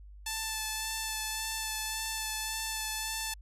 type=tone with vibrato; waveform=5% pulse; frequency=878 Hz; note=A5; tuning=4 cents flat; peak=-21 dBFS; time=0.26-3.34 s; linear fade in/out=5 ms; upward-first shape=sine; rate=1.8 Hz; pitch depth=14 cents each way; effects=added 50 Hz sine -47 dBFS peak until 3.41 s + resampled to 32000 Hz